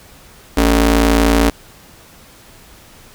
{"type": "ring-modulated tone", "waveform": "sawtooth", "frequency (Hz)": 167.7, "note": "E3", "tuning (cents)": 30, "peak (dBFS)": -3, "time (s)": [0.57, 1.5], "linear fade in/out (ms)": 5, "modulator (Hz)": 114, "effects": ["pink hiss -43 dBFS RMS until 3.14 s"]}